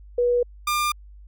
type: tone pair in turn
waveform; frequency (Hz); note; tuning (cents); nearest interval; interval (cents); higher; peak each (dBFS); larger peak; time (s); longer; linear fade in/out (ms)
sine / sawtooth; 485.6 / 1199.8; B4 / D6; -29 / +37; octave + major third; 1566; second; -17; neither; 0.18-0.43 / 0.67-0.92; neither; 5
effects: added 50 Hz sine -42 dBFS peak until 1.27 s